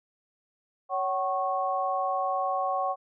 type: tone cluster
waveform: sine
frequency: 558 / 755 / 1097 Hz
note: C#5 / F#5 / C#6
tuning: +11 / +35 / -18 cents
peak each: -32 / -28 / -30 dBFS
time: 0.89-2.96 s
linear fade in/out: 50 ms
effects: none